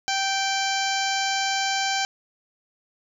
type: harmonic tone with a mistuned harmonic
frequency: 780 Hz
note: G5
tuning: 9 cents flat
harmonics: 1 / 2 / 3 / 4 / 5 / 6 / 7 / 8 / 9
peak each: -26 / -29 / -31 / -32 / -33 / -34 / -34 / -35 / -36 dBFS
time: 0.08-2.05 s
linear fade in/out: 0 ms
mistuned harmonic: 5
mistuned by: +61 cents
effects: 9-bit